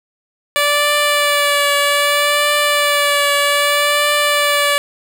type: tone with vibrato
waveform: 10% pulse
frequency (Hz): 580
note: D5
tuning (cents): -22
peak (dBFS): -4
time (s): 0.56-4.78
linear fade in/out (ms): 0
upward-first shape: triangle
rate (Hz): 0.63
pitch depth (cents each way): 24
effects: none